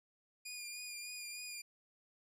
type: tone with vibrato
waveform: 15% pulse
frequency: 2432 Hz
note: D#7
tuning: 40 cents flat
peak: -37 dBFS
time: 0.45-1.62 s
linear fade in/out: 10 ms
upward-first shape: sine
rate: 3.3 Hz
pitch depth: 26 cents each way
effects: none